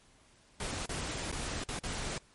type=noise with dropouts; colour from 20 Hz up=pink; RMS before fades=-37 dBFS; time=0.6-2.18 s; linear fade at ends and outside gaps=2 ms; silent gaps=0.859-0.892 / 1.316-1.325 / 1.638-1.687 / 1.79-1.836 s; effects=pink hiss -63 dBFS RMS until 2.34 s + MP3 48 kbps